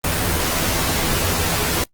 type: noise with comb filter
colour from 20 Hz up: pink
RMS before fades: -20 dBFS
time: 0.04-1.84 s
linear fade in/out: 2 ms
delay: 12 ms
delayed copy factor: +0.55
effects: noise-tail reverb RT60 0.1 s tail -24 dB re dry + Opus 24 kbps